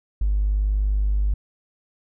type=tone with tanh clipping; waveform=triangle; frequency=50.5 Hz; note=G#1; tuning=48 cents flat; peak=-17 dBFS; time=0.21-1.34 s; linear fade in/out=5 ms; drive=1 dB; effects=none